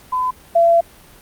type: tone pair in turn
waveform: sine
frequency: 1012 / 676.8 Hz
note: B5 / E5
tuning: +42 / +45 cents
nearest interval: perfect fifth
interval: 697 cents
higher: first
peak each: -16 / -9 dBFS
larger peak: second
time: 0.12-0.31 / 0.55-0.81 s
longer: second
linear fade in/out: 10 ms
effects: pink hiss -45 dBFS RMS until 1.21 s + Opus 48 kbps